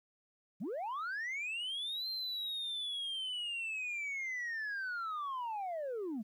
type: linear two-way sweep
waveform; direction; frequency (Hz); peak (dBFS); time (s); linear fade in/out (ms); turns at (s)
sine; up then down; 150.9 to 4174 to 198.4; -34; 0.6-6.23; 20; 2.09
effects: tanh soft clip ceiling -35 dBFS + 12-bit